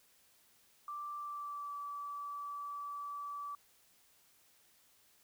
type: tone with pitch glide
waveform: sine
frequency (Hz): 1174.7 to 1153.9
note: D6 to D6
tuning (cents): 0 to -31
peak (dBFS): -40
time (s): 0.88-3.55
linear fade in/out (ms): 2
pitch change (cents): -31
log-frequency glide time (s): 1.17-1.74
effects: white hiss -68 dBFS RMS until 5.23 s